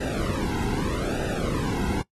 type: noise with flanger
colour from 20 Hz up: brown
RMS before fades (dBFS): -27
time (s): 0-2.02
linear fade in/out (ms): 10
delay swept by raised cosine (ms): 0.91 to 1.71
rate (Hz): 0.81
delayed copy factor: -0.85
effects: noise-tail reverb RT60 0.1 s tail -19 dB re dry + AAC 32 kbps

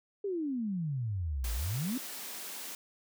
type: exponential two-way sweep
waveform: sine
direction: down then up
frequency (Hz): 415.3 to 54 to 276.7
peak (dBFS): -31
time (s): 0.24-1.98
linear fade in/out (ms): 5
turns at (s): 1.53
type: high-pass noise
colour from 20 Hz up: white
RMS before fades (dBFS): -42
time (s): 1.44-2.75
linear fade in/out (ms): 2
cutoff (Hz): 180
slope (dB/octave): 96
effects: none

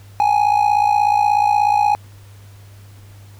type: tone with amplitude modulation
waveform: triangle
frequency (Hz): 830.6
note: G#5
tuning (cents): 0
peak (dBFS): -7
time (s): 0.2-1.95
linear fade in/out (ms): 0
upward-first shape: sine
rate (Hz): 56.6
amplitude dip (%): 75
effects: added 100 Hz sine -39 dBFS peak until 3.39 s + pink hiss -50 dBFS RMS until 3.39 s

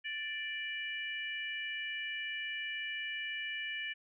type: harmonic tone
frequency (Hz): 587.3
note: D5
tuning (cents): 0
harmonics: 3 / 4 / 5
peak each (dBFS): -40 / -41 / -42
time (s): 0.04-3.94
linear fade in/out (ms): 20
effects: none

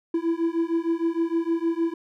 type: beating tone pair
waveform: triangle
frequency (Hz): 329.6 / 336.1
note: E4 / E4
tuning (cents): 0 / +34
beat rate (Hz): 6.5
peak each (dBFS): -23 / -23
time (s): 0.14-1.94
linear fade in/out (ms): 5
effects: none

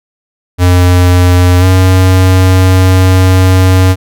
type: tone with pitch glide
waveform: square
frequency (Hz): 89.6 to 93.08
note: F2 to F#2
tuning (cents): +45 to +11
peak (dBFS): -4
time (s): 0.58-3.96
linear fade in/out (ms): 50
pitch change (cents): +66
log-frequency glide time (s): 1.59-1.65
effects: none

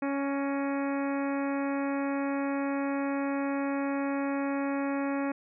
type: harmonic tone with a mistuned harmonic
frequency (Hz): 278.3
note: C#4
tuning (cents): +7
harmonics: 1 / 2 / 3 / 4 / 5 / 6 / 7 / 8 / 9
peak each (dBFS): -29 / -35 / -39 / -41 / -43 / -45 / -46 / -47 / -48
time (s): 0.02-5.32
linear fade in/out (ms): 5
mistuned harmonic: 7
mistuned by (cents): -41
effects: none

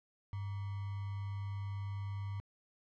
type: tone with sample-and-hold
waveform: sine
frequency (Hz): 99.5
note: G2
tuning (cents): +26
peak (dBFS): -37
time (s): 0.33-2.4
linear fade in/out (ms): 0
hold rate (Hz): 1050
effects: low-pass 3000 Hz 12 dB/octave

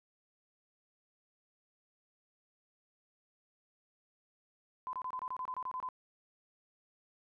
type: tone bursts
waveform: sine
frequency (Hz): 1017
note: C6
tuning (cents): -50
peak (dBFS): -36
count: 12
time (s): 4.87-5.888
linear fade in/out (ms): 0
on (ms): 61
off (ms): 26
effects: none

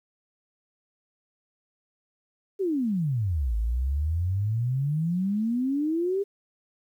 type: exponential two-way sweep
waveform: sine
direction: down then up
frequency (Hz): 407.9 to 52.8 to 407.9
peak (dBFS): -23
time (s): 2.59-6.24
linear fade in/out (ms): 20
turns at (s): 3.56
effects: 10-bit

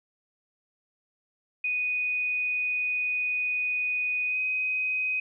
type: tone with pitch glide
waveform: sine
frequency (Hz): 2484 to 2513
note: D#7 to D#7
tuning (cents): -3 to +17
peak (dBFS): -25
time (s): 1.64-5.2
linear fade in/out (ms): 5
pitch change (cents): +20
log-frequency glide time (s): 4.26-4.39
effects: none

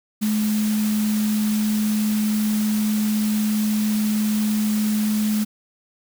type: tone in noise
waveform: sine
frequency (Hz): 213.2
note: G#3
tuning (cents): +46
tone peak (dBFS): -18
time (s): 0.21-5.45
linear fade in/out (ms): 20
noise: white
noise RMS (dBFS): -32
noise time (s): 0.21-5.45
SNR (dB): +11
effects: none

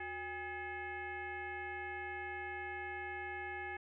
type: tone with frequency modulation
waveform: sine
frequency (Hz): 1258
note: D#6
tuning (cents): +19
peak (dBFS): -40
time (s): 0-3.77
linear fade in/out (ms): 5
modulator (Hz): 446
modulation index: 2.2
effects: none

